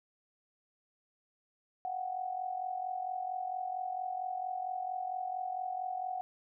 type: tone with amplitude modulation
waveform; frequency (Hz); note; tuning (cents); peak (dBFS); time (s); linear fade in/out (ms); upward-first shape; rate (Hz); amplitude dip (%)
sine; 740; F#5; 0; -31; 1.85-6.21; 0; sine; 44.4; 70
effects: none